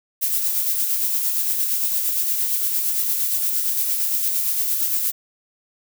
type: noise with tremolo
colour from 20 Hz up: violet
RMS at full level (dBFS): -20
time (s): 0.21-5.12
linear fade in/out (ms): 20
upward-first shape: sine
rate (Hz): 8.7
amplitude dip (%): 35
effects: none